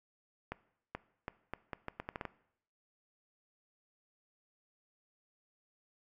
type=accelerating click train; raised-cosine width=0.5 ms; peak=-23 dBFS; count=11; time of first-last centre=0.52-2.253 s; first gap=430 ms; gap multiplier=0.77; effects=noise-tail reverb RT60 0.7 s tail -19 dB re dry